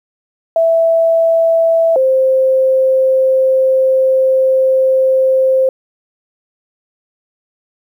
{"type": "tone pair in turn", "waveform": "sine", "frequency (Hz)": [659.3, 525], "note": ["E5", "C5"], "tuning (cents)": [0, 6], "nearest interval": "major third", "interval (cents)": 394, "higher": "first", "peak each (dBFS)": -8, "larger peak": "neither", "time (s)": [[0.56, 1.96], [1.96, 5.69]], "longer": "second", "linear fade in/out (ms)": 2, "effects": ["8-bit"]}